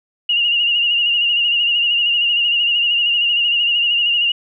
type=tone with vibrato; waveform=sine; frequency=2837 Hz; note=F7; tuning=27 cents sharp; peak=-13 dBFS; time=0.29-4.32 s; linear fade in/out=5 ms; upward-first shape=sine; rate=13 Hz; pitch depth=46 cents each way; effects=none